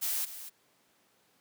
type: noise with echo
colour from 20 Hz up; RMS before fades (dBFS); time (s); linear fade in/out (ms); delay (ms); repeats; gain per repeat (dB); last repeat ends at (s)
blue; -32; 0.01-0.26; 20; 240; 1; -12; 0.5
effects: pink hiss -68 dBFS RMS until 1.4 s + high-pass 200 Hz 12 dB/octave